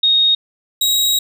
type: tone pair in turn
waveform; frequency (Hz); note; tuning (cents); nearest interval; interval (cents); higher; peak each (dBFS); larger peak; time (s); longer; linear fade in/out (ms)
sine / sawtooth; 3729 / 3818; A#7 / A#7; 0 / +41; unison; 41; second; -10; neither; 0.03-0.35 / 0.81-1.19; second; 5
effects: none